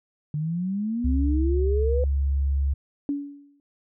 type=exponential sweep; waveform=sine; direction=up; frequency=146.6 to 510 Hz; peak=-24 dBFS; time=0.34-2.04 s; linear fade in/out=2 ms
type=tone; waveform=sine; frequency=69.3 Hz; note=C#2; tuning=in tune; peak=-20 dBFS; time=1.04-2.74 s; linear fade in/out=10 ms
type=tone with exponential decay; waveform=sine; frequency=284.8 Hz; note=C#4; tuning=47 cents sharp; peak=-21 dBFS; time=3.09-3.6 s; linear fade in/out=1 ms; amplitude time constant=110 ms
effects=none